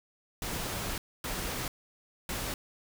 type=noise bursts at uneven times; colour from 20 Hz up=pink; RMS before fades=-35 dBFS; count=3; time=0.42-0.98 / 1.24-1.68 / 2.29-2.54 s; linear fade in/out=2 ms; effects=none